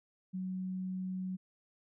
sine tone, 186 Hz, F#3, 9 cents sharp, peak -35 dBFS, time 0.33-1.37 s, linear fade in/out 20 ms, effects none

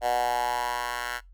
10% pulse tone with high-pass filter sweep, 121.6 Hz, B2, 26 cents flat, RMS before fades -28 dBFS, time 0.01-1.21 s, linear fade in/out 50 ms, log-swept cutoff 680 to 1300 Hz, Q 5.1, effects noise-tail reverb RT60 0.2 s tail -24 dB re dry + added 44 Hz sine -48 dBFS peak until 1.33 s

